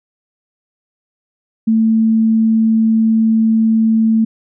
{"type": "tone", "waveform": "sine", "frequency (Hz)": 222.7, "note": "A3", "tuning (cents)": 21, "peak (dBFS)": -9, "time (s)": [1.67, 4.25], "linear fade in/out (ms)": 10, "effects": []}